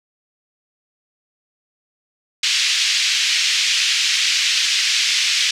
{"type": "band-pass noise", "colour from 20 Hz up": "pink", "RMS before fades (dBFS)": -18, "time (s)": [2.43, 5.51], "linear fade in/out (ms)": 5, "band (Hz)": [2300, 6100], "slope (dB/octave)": 24, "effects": []}